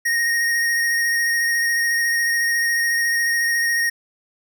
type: tone with vibrato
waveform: square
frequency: 1864.7 Hz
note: A#6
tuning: in tune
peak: -18 dBFS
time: 0.05-3.9 s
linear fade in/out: 10 ms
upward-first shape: square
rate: 14 Hz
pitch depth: 12 cents each way
effects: none